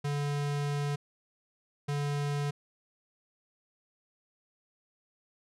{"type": "tone bursts at uneven times", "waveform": "square", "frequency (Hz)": 144.3, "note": "D3", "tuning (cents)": -30, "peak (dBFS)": -30, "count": 2, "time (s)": [[0.04, 0.96], [1.88, 2.51]], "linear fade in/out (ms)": 10, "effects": ["low-pass 9000 Hz 12 dB/octave"]}